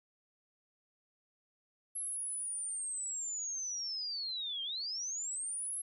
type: linear two-way sweep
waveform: sine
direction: down then up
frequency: 11180 to 3136 to 11180 Hz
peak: -36 dBFS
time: 1.95-5.82 s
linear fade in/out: 10 ms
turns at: 4.63 s
effects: none